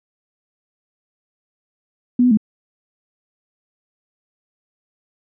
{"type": "tone with pitch steps", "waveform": "sine", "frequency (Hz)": [245.7, 249.3, 214.1], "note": ["B3", "B3", "A3"], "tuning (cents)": [-9, 16, -47], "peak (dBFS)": -10, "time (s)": [2.19, 2.373], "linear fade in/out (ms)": 5, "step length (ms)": 61, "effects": []}